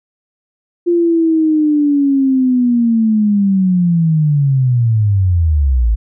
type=linear sweep; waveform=sine; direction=down; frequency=349.2 to 51.91 Hz; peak=-9 dBFS; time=0.86-5.96 s; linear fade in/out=20 ms; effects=none